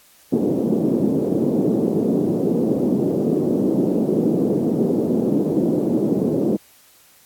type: band-pass noise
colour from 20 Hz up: pink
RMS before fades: -19 dBFS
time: 0.32-6.57 s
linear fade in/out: 10 ms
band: 190 to 440 Hz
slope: 24 dB/octave
effects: white hiss -52 dBFS RMS until 7.25 s + AAC 64 kbps